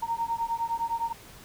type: beating tone pair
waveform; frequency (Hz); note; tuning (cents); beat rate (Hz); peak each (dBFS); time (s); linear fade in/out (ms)
sine; 918 / 927.8; A#5 / A#5; -27 / -8; 9.8; -30; 0.02-1.13; 10
effects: pink hiss -49 dBFS RMS until 1.44 s